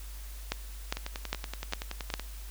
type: two click trains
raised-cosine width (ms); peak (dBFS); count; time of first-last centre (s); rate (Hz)
0.2; -12 / -18; 5 / 14; 0.52-2.139 / 0.97-2.196; 2.47 / 10.6
effects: added 50 Hz sine -40 dBFS peak until 2.5 s + white hiss -51 dBFS RMS until 2.5 s